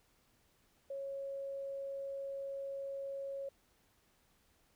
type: tone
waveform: sine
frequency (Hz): 550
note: C#5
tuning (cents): -14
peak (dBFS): -39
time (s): 0.9-3.49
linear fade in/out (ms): 5
effects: pink hiss -72 dBFS RMS until 4.75 s